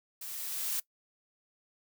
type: noise with level ramp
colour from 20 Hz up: blue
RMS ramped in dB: -42 to -32 dBFS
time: 0.21-0.8 s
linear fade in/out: 5 ms
effects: noise-tail reverb RT60 0.1 s tail -21 dB re dry